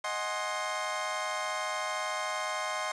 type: chord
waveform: 25% pulse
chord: Ab dominant seventh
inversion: second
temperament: equal with one note detuned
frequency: 622.3 / 740 / 830.6 / 1055 Hz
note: Eb5 / Gb5 / Ab5 / C6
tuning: 0 / 0 / 0 / +14 cents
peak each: -33 / -35 / -37 / -31 dBFS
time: 0.04-2.92 s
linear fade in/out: 5 ms
effects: resampled to 22050 Hz + 9-bit